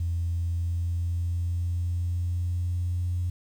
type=tone with pitch glide; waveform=sine; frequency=85 to 88.56 Hz; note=F2 to F2; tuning=-46 to +25 cents; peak=-24 dBFS; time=0-3.3 s; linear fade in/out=5 ms; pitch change=+71 cents; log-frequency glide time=0.11-3.08 s; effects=tanh soft clip ceiling -20 dBFS + 9-bit